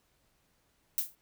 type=noise with exponential decay; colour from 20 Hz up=violet; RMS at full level=-26 dBFS; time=0.98-1.15 s; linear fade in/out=0 ms; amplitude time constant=36 ms; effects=pink hiss -72 dBFS RMS until 1.21 s